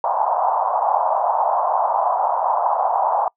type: band-pass noise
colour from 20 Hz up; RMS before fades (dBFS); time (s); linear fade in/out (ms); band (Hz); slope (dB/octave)
pink; -19; 0.04-3.28; 2; 680 to 1000; 48
effects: noise-tail reverb RT60 0.1 s tail -25 dB re dry